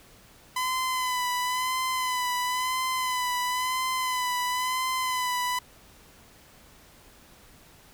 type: tone with vibrato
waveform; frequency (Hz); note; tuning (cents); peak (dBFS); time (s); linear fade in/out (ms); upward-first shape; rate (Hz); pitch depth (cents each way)
sawtooth; 1010; B5; +39; -22; 0.56-5.59; 5; sine; 0.98; 36
effects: pink hiss -54 dBFS RMS until 7.93 s